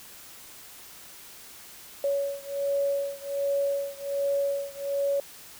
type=beating tone pair; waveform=sine; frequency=560 / 561.3 Hz; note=C#5 / C#5; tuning=+18 / +22 cents; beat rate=1.3 Hz; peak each=-28 / -29 dBFS; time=2.04-5.2 s; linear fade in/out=2 ms; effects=white hiss -47 dBFS RMS until 5.59 s